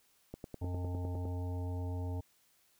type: click train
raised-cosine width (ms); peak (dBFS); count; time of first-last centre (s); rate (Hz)
2; -29; 10; 0.34-1.254; 9.85
type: harmonic tone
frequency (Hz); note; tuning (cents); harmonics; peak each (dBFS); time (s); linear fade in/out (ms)
89.6; F2; +45; 1 / 3 / 5 / 7 / 9 / 10; -35 / -45 / -49 / -52 / -54 / -55; 0.61-2.21; 10
effects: white hiss -70 dBFS RMS until 2.79 s